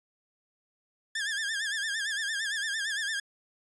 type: tone with vibrato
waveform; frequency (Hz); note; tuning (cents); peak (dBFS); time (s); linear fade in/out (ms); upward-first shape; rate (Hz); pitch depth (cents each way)
sawtooth; 1700; G#6; +40; -26; 1.15-3.2; 5; sine; 8.8; 110
effects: resampled to 22050 Hz